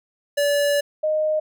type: tone pair in turn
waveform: square / sine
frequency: 576 / 617.9 Hz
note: D5 / D#5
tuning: -34 / -12 cents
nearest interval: minor second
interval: 122 cents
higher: second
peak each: -18 dBFS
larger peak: neither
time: 0.37-0.81 / 1.03-1.4 s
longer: first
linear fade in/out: 10 ms
effects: none